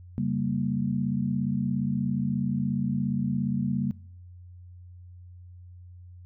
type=chord; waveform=sine; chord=G diminished; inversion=second; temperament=equal; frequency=138.59 / 196 / 233.1 Hz; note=Db3 / G3 / Bb3; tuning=0 / 0 / 0 cents; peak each=-29 dBFS; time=0.18-3.91 s; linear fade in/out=0 ms; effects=noise-tail reverb RT60 0.6 s tail -22 dB re dry + added 89 Hz sine -44 dBFS peak until 6.25 s